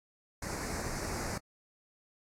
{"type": "band-stop noise", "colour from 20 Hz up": "pink", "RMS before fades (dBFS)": -37, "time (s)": [0.42, 1.38], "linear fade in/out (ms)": 5, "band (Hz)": [2300, 4500], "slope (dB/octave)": 48, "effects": ["low-pass 9000 Hz 12 dB/octave", "AAC 64 kbps"]}